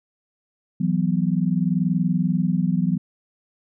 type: chord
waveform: sine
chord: E suspended second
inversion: none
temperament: just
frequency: 164.81 / 185.42 / 247.2 Hz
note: E3 / F#3 / B3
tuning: 0 / +4 / +2 cents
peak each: -22 / -21 / -26 dBFS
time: 0.8-2.98 s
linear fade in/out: 10 ms
effects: none

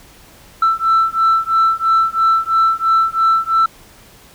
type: beating tone pair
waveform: sine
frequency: 1329 / 1332 Hz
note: E6 / E6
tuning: +14 / +18 cents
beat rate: 3 Hz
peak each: -13 dBFS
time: 0.62-3.66 s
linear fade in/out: 5 ms
effects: tanh soft clip ceiling -7 dBFS + pink hiss -44 dBFS RMS until 4.34 s

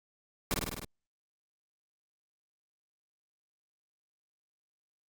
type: noise with echo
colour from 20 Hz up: pink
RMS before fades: -30 dBFS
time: 0.51-0.54 s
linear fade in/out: 0 ms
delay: 51 ms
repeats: 6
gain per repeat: -2 dB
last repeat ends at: 0.846 s
effects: Opus 48 kbps

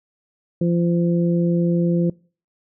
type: harmonic tone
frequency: 171.8 Hz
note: F3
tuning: 28 cents flat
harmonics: 1 / 2 / 3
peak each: -17 / -23 / -27 dBFS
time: 0.61-2.1 s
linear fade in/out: 5 ms
effects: noise-tail reverb RT60 0.4 s tail -24 dB re dry

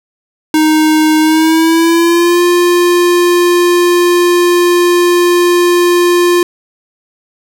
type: tone with pitch glide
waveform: square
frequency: 311.1 to 351.2 Hz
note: D#4 to F4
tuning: 0 to +10 cents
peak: -7 dBFS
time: 0.54-6.43 s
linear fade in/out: 2 ms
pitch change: +210 cents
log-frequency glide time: 1.2-2.42 s
effects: none

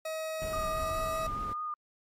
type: tone with pitch glide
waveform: 40% pulse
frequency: 635 to 642.7 Hz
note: D#5 to E5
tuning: +35 to -44 cents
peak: -33 dBFS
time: 0.05-1.27 s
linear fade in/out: 5 ms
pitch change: +21 cents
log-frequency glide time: 0.7-0.95 s
type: noise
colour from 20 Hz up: brown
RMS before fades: -40 dBFS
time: 0.42-1.53 s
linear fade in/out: 0 ms
type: tone with vibrato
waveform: sine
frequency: 1223 Hz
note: D#6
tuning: 30 cents flat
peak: -33 dBFS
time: 0.53-1.74 s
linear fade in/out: 2 ms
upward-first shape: triangle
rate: 4.8 Hz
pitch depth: 24 cents each way
effects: AAC 48 kbps

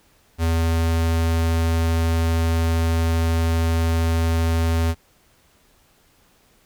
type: tone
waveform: square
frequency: 82.4 Hz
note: E2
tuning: in tune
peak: -18 dBFS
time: 0.38-4.95 s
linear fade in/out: 50 ms
effects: pink hiss -58 dBFS RMS until 6.65 s

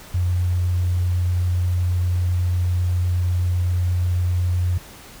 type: tone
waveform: sine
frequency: 89.2 Hz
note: F2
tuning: 37 cents sharp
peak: -17 dBFS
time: 0.14-4.78 s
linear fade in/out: 5 ms
effects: pink hiss -42 dBFS RMS until 5.2 s

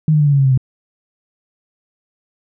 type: tone with pitch steps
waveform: sine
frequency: 155.56 / 151.48 / 147.51 / 143.64 / 139.87 / 136.21 / 132.64 / 129.16 Hz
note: D#3 / D#3 / D3 / D3 / C#3 / C#3 / C3 / C3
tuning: 0 / -46 / +8 / -38 / +16 / -30 / +24 / -22 cents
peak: -9 dBFS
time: 0.08-0.576 s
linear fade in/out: 2 ms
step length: 62 ms
effects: none

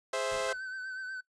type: chord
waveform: sawtooth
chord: Ab augmented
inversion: none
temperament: equal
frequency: 415.3 / 523.3 / 659.3 Hz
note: Ab4 / C5 / E5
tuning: 0 / 0 / 0 cents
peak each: -35 / -29 / -31 dBFS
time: 0.13-0.53 s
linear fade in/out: 5 ms
type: noise with exponential decay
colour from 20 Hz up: pink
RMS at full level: -44 dBFS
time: 0.31-0.72 s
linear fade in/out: 2 ms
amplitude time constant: 88 ms
type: tone with vibrato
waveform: triangle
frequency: 1528 Hz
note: G6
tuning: 45 cents flat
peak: -35 dBFS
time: 0.48-1.21 s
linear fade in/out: 10 ms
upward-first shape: triangle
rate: 8.2 Hz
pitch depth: 42 cents each way
effects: noise-tail reverb RT60 0.1 s tail -21 dB re dry + resampled to 22050 Hz

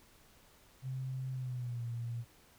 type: tone with pitch glide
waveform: sine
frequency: 130.81 to 117.89 Hz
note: C3 to A#2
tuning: 0 to +20 cents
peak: -36 dBFS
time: 0.82-2.25 s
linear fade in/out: 50 ms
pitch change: -180 cents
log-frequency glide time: 1.32-1.84 s
effects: pink hiss -63 dBFS RMS until 2.58 s

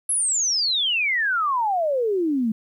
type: exponential sweep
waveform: sine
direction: down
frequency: 11175 to 211.6 Hz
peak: -19 dBFS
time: 0.09-2.52 s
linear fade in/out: 5 ms
effects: 10-bit

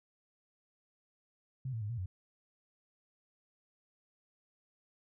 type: tone with pitch steps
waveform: sine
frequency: 130.8 / 112.8 / 103.8 / 118.8 / 92.3 Hz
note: C3 / A2 / G#2 / A#2 / F#2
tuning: 0 / +44 / 0 / +33 / -4 cents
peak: -35 dBFS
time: 1.65-2.06 s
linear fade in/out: 5 ms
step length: 82 ms
effects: none

